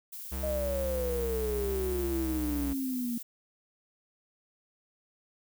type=noise; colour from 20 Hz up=violet; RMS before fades=-42 dBFS; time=0.12-3.23 s; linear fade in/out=10 ms
type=tone with vibrato; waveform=square; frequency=65.41 Hz; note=C2; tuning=in tune; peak=-34 dBFS; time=0.31-2.74 s; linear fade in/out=20 ms; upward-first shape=square; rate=0.73 Hz; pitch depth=33 cents each way
type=exponential sweep; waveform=sine; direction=down; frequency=622.3 to 233.1 Hz; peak=-30 dBFS; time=0.43-3.18 s; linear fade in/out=5 ms
effects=none